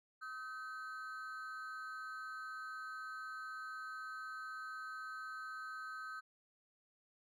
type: ring-modulated tone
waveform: triangle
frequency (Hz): 1405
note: F6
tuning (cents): +10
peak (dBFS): -39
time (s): 0.21-6.21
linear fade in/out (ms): 20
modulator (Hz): 132
effects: none